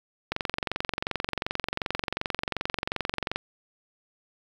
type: click train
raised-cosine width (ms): 0.3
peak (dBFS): -11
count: 70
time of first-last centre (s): 0.32-3.36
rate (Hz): 22.7
effects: 7-bit